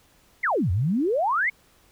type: exponential two-way sweep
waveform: sine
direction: down then up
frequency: 2258 to 82.41 to 2258 Hz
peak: -20 dBFS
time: 0.43-1.5 s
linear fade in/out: 10 ms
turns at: 0.71 s
effects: pink hiss -59 dBFS RMS until 1.91 s